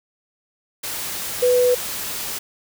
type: tone in noise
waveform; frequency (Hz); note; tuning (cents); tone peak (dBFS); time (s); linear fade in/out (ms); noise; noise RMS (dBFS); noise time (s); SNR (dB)
sine; 495.6; B4; +6; -13; 1.42-1.75; 10; white; -28; 0.83-2.39; +12
effects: none